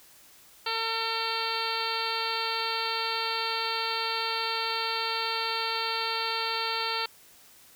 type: harmonic tone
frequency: 451.9 Hz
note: A4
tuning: 46 cents sharp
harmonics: 1 / 2 / 3 / 4 / 5 / 6 / 7 / 8 / 9 / 10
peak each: -38 / -34 / -34 / -40 / -39 / -37 / -39 / -40 / -37 / -35 dBFS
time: 0.66-7.06 s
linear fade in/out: 5 ms
effects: white hiss -55 dBFS RMS until 7.75 s